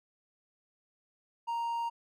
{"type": "tone", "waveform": "triangle", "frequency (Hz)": 932.3, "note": "A#5", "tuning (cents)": 0, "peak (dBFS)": -29, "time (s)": [1.47, 1.9], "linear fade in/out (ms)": 20, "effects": []}